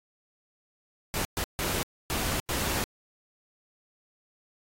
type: noise bursts at uneven times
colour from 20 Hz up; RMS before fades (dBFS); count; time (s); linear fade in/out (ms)
pink; -30; 5; 1.14-1.25 / 1.37-1.44 / 1.59-1.83 / 2.1-2.4 / 2.49-2.84; 0
effects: AAC 48 kbps